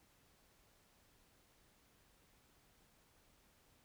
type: silence
effects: pink hiss -71 dBFS RMS until 3.84 s